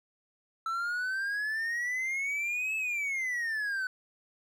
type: exponential two-way sweep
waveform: triangle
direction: up then down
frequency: 1321 to 2617 to 1496 Hz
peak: -28 dBFS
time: 0.66-3.87 s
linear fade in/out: 2 ms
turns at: 2.76 s
effects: none